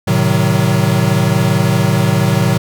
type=chord; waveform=square; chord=A diminished seventh; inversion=none; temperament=equal with one note detuned; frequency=110 / 130.81 / 155.56 / 188.12 Hz; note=A2 / C3 / Eb3 / Gb3; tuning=0 / 0 / 0 / +29 cents; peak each=-17 dBFS; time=0.07-2.58 s; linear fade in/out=10 ms; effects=none